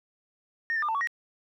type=tone with pitch steps; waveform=sine; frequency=1839 / 1778 / 1202 / 892 / 1125 / 1886 Hz; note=A#6 / A6 / D6 / A5 / C#6 / A#6; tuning=-24 / +18 / +40 / +23 / +25 / +20 cents; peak=-24 dBFS; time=0.7-1.072 s; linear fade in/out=0 ms; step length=62 ms; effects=tanh soft clip ceiling -22 dBFS + 11-bit